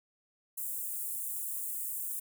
white high-pass noise, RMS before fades -37 dBFS, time 0.57-2.2 s, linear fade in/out 10 ms, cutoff 7900 Hz, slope 48 dB/octave, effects none

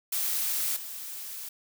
blue noise with level steps, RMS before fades -29 / -39 dBFS, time 0.12-1.49 s, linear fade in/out 5 ms, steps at 0.76 s, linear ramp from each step 5 ms, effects none

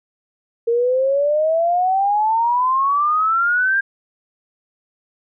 sine exponential sweep, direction up, 459.4 to 1614 Hz, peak -14 dBFS, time 0.67-3.81 s, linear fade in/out 10 ms, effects none

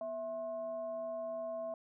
sine tone with frequency modulation, 657 Hz, E5, 6 cents flat, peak -37 dBFS, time 0.01-1.74 s, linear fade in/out 2 ms, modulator 411 Hz, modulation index 0.37, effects none

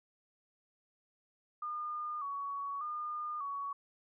sine tone with vibrato, 1167 Hz, D6, 11 cents flat, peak -36 dBFS, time 1.62-3.73 s, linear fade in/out 5 ms, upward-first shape square, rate 0.84 Hz, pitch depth 68 cents each way, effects none

